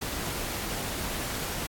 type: noise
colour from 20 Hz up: pink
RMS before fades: -33 dBFS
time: 0.01-1.67 s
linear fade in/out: 10 ms
effects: AAC 64 kbps